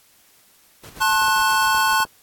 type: noise with tremolo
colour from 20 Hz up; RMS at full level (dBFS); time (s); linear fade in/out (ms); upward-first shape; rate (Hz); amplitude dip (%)
pink; -40; 0.83-1.96; 10; square; 7.6; 55
type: chord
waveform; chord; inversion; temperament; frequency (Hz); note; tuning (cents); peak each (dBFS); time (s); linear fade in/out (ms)
square; F# diminished; first; equal with one note detuned; 880 / 1071 / 1480; A5 / C6 / F#6; 0 / +40 / 0; -21; 1-2.05; 20
type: clicks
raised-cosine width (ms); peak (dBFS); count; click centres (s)
1; -23; 5; 1.218 / 1.283 / 1.748 / 2.003 / 2.051
effects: white hiss -55 dBFS RMS until 2.22 s + AAC 64 kbps